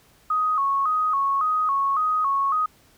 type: tone with vibrato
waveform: sine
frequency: 1174.7 Hz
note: D6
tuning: in tune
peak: -19 dBFS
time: 0.3-2.66 s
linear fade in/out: 5 ms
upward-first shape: square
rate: 1.8 Hz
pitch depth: 110 cents each way
effects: pink hiss -57 dBFS RMS until 2.97 s